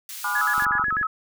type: high-pass noise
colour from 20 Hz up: white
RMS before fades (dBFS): -36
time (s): 0.09-0.65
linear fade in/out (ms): 2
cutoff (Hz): 2100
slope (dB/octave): 12
type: chord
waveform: sine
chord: G# diminished seventh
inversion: none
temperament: just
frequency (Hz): 830.6 / 996.7 / 1196.1 / 1435.3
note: G#5 / B5 / D6 / F6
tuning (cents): 0 / +16 / +31 / +47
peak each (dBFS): -32 / -30 / -29 / -26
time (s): 0.24-0.83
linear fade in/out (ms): 5
type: tone with vibrato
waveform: sine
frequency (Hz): 1474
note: F#6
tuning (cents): -7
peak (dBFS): -21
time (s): 0.35-1.07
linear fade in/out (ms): 5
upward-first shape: square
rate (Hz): 8.1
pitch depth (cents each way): 230
type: click train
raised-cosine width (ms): 3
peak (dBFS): -26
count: 11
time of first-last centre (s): 0.58-1.013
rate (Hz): 23.1
effects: none